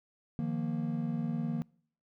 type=chord; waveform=triangle; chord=Eb suspended second; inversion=none; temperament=equal with one note detuned; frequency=154.76 / 174.61 / 233.1 Hz; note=Eb3 / F3 / Bb3; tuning=-9 / 0 / 0 cents; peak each=-33 / -35 / -32 dBFS; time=0.39-1.62 s; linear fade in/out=0 ms; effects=noise-tail reverb RT60 0.6 s tail -26 dB re dry